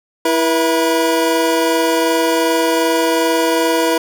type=tone pair together; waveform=25% pulse; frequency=329.6 / 483.1 Hz; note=E4 / B4; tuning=0 / -38 cents; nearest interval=perfect fifth; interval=662 cents; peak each=-12 dBFS; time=0.25-3.98 s; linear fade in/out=5 ms; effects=none